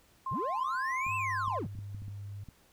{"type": "tone with vibrato", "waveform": "sine", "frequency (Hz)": 1047, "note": "C6", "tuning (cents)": 1, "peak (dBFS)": -32, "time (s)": [0.26, 1.59], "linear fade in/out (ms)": 5, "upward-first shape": "square", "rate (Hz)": 5.3, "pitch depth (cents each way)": 17}
{"type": "linear two-way sweep", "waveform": "triangle", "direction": "up then down", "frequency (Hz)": [82.41, 2693, 82.41], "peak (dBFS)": -32, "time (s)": [0.31, 1.67], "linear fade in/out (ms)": 5, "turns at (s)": 1.16}
{"type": "clicks", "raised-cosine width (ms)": 5, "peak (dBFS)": -34, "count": 8, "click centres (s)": [1.066, 1.48, 1.752, 1.788, 1.947, 2.021, 2.082, 2.487]}
{"type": "tone", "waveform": "sine", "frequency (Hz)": 100.8, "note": "G2", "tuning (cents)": 49, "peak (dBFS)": -39, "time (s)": [1.08, 2.44], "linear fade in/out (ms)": 5}
{"effects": ["pink hiss -64 dBFS RMS until 2.72 s"]}